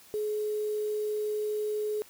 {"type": "tone with quantisation", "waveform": "sine", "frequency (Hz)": 423.8, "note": "G#4", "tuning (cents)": 35, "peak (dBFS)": -28, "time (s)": [0.14, 2.02], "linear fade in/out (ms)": 0, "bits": 8, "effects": ["white hiss -55 dBFS RMS until 2.09 s"]}